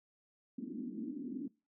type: band-pass noise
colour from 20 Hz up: white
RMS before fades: -42 dBFS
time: 0.58-1.48 s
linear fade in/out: 5 ms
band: 220 to 290 Hz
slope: 48 dB/octave
effects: noise-tail reverb RT60 0.3 s tail -24 dB re dry